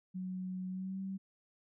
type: tone with pitch glide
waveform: sine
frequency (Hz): 185 to 192.3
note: F#3 to G3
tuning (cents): 0 to -33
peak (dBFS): -37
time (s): 0.14-1.18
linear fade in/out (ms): 20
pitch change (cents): +67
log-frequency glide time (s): 0.69-1
effects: none